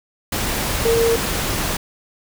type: tone in noise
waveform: sine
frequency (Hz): 460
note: A#4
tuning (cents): -23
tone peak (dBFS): -14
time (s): 0.85-1.16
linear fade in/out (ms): 5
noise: pink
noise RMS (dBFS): -22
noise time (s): 0.32-1.77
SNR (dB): +5
effects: none